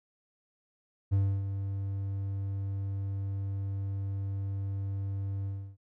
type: tone with ADSR envelope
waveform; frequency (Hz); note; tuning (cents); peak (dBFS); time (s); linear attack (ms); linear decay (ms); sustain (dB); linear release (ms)
triangle; 98.2; G2; +4; -20; 1.11-5.77; 23; 290; -9; 310
effects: none